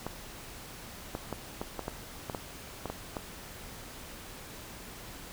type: clicks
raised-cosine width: 1 ms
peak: -20 dBFS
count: 11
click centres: 0.066 / 1.151 / 1.327 / 1.615 / 1.793 / 1.881 / 2.298 / 2.348 / 2.857 / 2.9 / 3.168 s
effects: pink hiss -46 dBFS RMS until 5.32 s